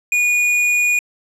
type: tone with tanh clipping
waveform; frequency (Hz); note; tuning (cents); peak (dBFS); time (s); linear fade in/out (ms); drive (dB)
sine; 2450; D#7; -27; -15; 0.12-0.99; 2; 12
effects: low-pass 12000 Hz 12 dB/octave